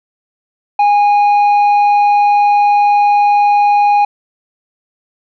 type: tone with tanh clipping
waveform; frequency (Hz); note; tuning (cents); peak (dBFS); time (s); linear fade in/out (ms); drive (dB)
sine; 822; G#5; -18; -8; 0.79-4.05; 5; 5
effects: none